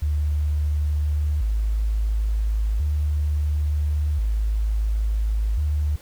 sine tone with vibrato, 63 Hz, B1, 35 cents sharp, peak -19 dBFS, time 0.02-5.96 s, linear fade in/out 5 ms, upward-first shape square, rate 0.36 Hz, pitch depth 290 cents each way, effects pink hiss -49 dBFS RMS until 6.01 s

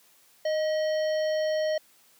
harmonic tone with a mistuned harmonic, 620 Hz, D#5, 6 cents flat, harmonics 1 / 3 / 5 / 7 / 9, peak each -24 / -38 / -42 / -44 / -45 dBFS, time 0.45-1.78 s, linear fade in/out 5 ms, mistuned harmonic 3, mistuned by +49 cents, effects white hiss -60 dBFS RMS until 2.19 s + high-pass 150 Hz 12 dB/octave

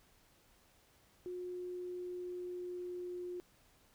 sine tone with pitch glide, 360 to 356.7 Hz, F#4 to F4, -47 to +37 cents, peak -40 dBFS, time 1.26-3.4 s, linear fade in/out 0 ms, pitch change -16 cents, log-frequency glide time 1.4-3.22 s, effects pink hiss -68 dBFS RMS until 3.94 s

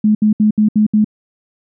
sine tone bursts, 213 Hz, G#3, 44 cents sharp, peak -8 dBFS, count 6, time 0.04-1.045 s, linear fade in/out 5 ms, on 110 ms, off 69 ms, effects none

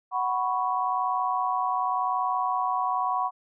sine chord, F# suspended fourth, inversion none, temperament equal with one note detuned, 742.6 / 987.8 / 1108.7 Hz, F#5 / B5 / C#6, +6 / 0 / 0 cents, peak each -28 dBFS, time 0.11-3.31 s, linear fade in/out 50 ms, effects none

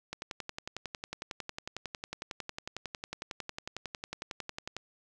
click train, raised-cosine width 0.2 ms, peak -20 dBFS, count 52, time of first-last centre 0.13-4.766 s, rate 11 Hz, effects none

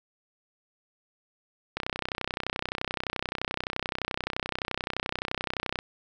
click train, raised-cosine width 0.3 ms, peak -13 dBFS, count 128, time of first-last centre 1.77-5.789 s, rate 31.6 Hz, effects none

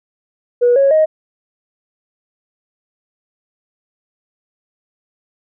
sine tone with pitch steps, 485.1 / 550.8 / 625.5 Hz, B4 / C#5 / D#5, -31 / -11 / +9 cents, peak -7 dBFS, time 0.61-1.06 s, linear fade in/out 20 ms, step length 150 ms, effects tanh soft clip ceiling -4 dBFS

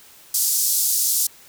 white band-pass noise, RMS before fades -20 dBFS, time 0.34-1.27 s, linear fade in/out 5 ms, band 5100 to 15000 Hz, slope 24 dB/octave, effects white hiss -48 dBFS RMS until 1.48 s

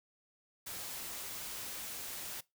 white noise, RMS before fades -43 dBFS, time 0.66-2.41 s, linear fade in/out 10 ms, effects noise-tail reverb RT60 0.2 s tail -21 dB re dry

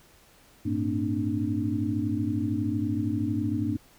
sine tone cluster, 100.7 / 113.5 / 230.9 / 269.6 / 298.5 Hz, G2 / A#2 / A#3 / C#4 / D4, +47 / -46 / -16 / -48 / +28 cents, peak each -31 / -35 / -31 / -33 / -29 dBFS, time 0.65-3.77 s, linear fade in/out 10 ms, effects pink hiss -57 dBFS RMS until 3.98 s

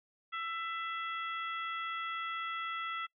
harmonic tone, 666 Hz, E5, 18 cents sharp, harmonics 2 / 3 / 4 / 5, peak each -37 / -42 / -47 / -46 dBFS, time 0.32-3.07 s, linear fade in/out 20 ms, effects noise-tail reverb RT60 0.1 s tail -23 dB re dry

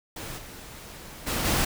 pink noise with level steps, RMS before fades -37 / -43 / -28 / -24 dBFS, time 0.16-1.65 s, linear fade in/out 5 ms, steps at 0.37 / 1.26 / 1.44 s, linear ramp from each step 20 ms, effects none

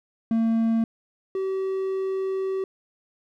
triangle tone pair in turn, 226.5 / 382.7 Hz, A#3 / G4, -50 / -42 cents, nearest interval major sixth, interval 908 cents, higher second, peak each -17 / -22 dBFS, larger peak first, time 0.31-0.84 / 1.35-2.64 s, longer second, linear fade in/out 2 ms, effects none

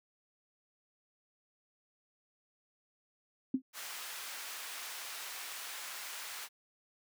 sine tone with exponential decay, 261.6 Hz, C4, in tune, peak -24 dBFS, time 3.54-3.62 s, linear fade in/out 5 ms, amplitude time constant 17 ms
pink high-pass noise, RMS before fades -44 dBFS, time 3.73-6.49 s, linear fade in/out 50 ms, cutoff 1200 Hz, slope 12 dB/octave
effects none

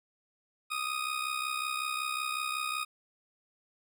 20% pulse tone with amplitude modulation, 1244.5 Hz, D#6, in tune, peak -24 dBFS, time 0.7-2.85 s, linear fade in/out 20 ms, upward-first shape sine, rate 65.4 Hz, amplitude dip 65%, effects none

